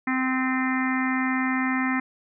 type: harmonic tone with a mistuned harmonic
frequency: 259.3 Hz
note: C4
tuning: 15 cents flat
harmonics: 1 / 3 / 4 / 5 / 6 / 7 / 8 / 9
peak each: -24 / -34 / -33 / -33 / -39 / -30 / -31 / -40 dBFS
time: 0.07-2 s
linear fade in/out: 5 ms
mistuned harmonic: 9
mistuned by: +52 cents
effects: none